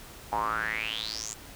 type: tone with band-pass filter sweep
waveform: square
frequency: 55 Hz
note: A1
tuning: in tune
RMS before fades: -32 dBFS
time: 0.32-1.34 s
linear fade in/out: 5 ms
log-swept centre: 830 to 7500 Hz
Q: 8.2
effects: pink hiss -47 dBFS RMS until 1.55 s